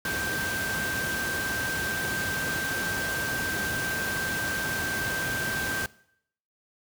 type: tone in noise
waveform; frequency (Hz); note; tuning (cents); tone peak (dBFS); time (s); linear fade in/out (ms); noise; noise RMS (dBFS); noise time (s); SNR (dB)
sine; 1568; G6; 0; -29; 0.05-5.86; 2; pink; -32; 0.05-5.86; 0
effects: noise-tail reverb RT60 0.7 s tail -21 dB re dry + high-pass 80 Hz 12 dB/octave